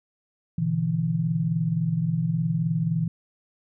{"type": "tone cluster", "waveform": "sine", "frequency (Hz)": [120.8, 145.2, 164.4], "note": ["B2", "D3", "E3"], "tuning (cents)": [-38, -19, -4], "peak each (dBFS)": [-29, -30, -23], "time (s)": [0.58, 3.08], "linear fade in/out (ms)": 5, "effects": []}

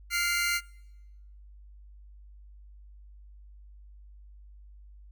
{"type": "tone cluster", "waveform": "sawtooth", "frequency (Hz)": [1402, 2082, 2289], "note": ["F6", "C7", "D7"], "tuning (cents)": [6, -9, -45], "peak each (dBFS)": [-27, -25, -33], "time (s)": [0.1, 0.61], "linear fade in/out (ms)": 50, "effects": ["noise-tail reverb RT60 1.0 s tail -24 dB re dry", "added 50 Hz sine -48 dBFS peak until 5.11 s"]}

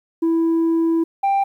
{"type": "tone pair in turn", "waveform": "sine", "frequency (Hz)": [329.6, 789.4], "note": ["E4", "G5"], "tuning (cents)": [0, 12], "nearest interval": "octave + minor third", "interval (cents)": 1512, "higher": "second", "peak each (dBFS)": -12, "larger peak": "neither", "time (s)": [[0.22, 1.04], [1.23, 1.44]], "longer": "first", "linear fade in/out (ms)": 10, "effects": ["tanh soft clip ceiling -14 dBFS", "9-bit"]}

